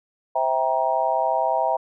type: chord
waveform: sine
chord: C dominant seventh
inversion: none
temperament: just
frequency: 523.3 / 654.1 / 784.9 / 941.9 Hz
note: C5 / E5 / G5 / Bb5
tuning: 0 / -14 / +2 / +18 cents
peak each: -28 / -23 / -24 / -24 dBFS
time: 0.35-1.77 s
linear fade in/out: 10 ms
effects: none